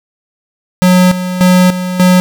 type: tone with tremolo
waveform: square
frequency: 182.1 Hz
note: F#3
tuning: 27 cents flat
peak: -5 dBFS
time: 0.82-2.2 s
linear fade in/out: 0 ms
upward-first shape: square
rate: 1.7 Hz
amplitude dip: 70%
effects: none